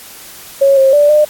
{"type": "tone with pitch steps", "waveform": "sine", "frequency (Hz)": [551, 536, 585, 602], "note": ["C#5", "C5", "D5", "D5"], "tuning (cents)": [-11, 42, -7, 43], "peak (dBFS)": -5, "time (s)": [0.61, 1.25], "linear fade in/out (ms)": 10, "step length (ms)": 160, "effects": ["white hiss -34 dBFS RMS until 1.29 s", "AAC 64 kbps"]}